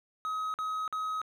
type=tone bursts; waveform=triangle; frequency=1269 Hz; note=D#6; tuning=34 cents sharp; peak=-29 dBFS; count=3; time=0.25-1.216 s; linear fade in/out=0 ms; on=290 ms; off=48 ms; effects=none